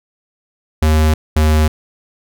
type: tone pair in turn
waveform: square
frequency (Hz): 77.78 / 77.33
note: D#2 / D#2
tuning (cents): 0 / -10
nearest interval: unison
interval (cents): 10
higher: first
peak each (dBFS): -10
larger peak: neither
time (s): 0.82-1.14 / 1.36-1.68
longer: neither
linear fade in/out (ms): 5
effects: none